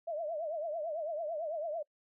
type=tone with vibrato; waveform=sine; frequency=635 Hz; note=D#5; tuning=35 cents sharp; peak=-34 dBFS; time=0.07-1.83 s; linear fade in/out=10 ms; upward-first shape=triangle; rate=9 Hz; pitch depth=160 cents each way; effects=noise-tail reverb RT60 0.1 s tail -24 dB re dry